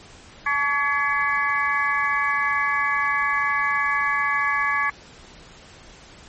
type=tone cluster; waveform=sine; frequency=860 / 1136 / 1693 / 2032 / 2264 Hz; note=A5 / C#6 / G#6 / B6 / C#7; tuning=-40 / +42 / +33 / +49 / +36 cents; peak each=-31 / -23 / -23 / -27 / -30 dBFS; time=0.46-4.9 s; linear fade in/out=5 ms; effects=pink hiss -46 dBFS RMS until 6.28 s + MP3 32 kbps